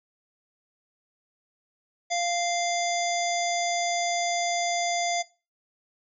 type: harmonic tone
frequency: 695 Hz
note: F5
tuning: 9 cents flat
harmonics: 1 / 3 / 5 / 7 / 9 / 10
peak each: -26 / -32 / -36 / -36 / -36 / -35 dBFS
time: 2.1-5.23 s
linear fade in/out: 20 ms
effects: noise-tail reverb RT60 0.3 s tail -19 dB re dry